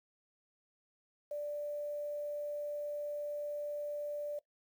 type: tone with quantisation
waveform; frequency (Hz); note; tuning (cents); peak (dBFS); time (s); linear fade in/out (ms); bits
sine; 587.3; D5; 0; -36; 1.31-4.39; 5; 10
effects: noise-tail reverb RT60 0.1 s tail -20 dB re dry